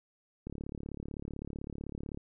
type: click train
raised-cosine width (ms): 3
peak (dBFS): -27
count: 62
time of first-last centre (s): 0.47-2.174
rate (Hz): 35.8
effects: none